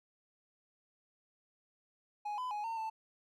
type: tone with pitch steps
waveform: triangle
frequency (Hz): 833 / 1007 / 835 / 909 / 885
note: G#5 / B5 / G#5 / A#5 / A5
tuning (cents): +5 / +33 / +9 / -44 / +10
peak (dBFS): -34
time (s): 2.25-2.9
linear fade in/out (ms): 10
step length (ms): 130
effects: none